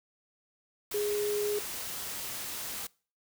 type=tone in noise; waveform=sine; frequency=415.3 Hz; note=G#4; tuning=in tune; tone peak=-28 dBFS; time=0.94-1.59 s; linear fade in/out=5 ms; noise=white; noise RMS=-38 dBFS; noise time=0.91-2.87 s; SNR=+7 dB; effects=noise-tail reverb RT60 0.4 s tail -24 dB re dry